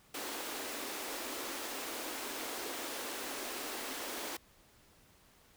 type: high-pass noise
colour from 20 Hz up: pink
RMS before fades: -41 dBFS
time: 0.14-4.37 s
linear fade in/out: 5 ms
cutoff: 250 Hz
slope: 48 dB/octave
effects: pink hiss -64 dBFS RMS until 5.56 s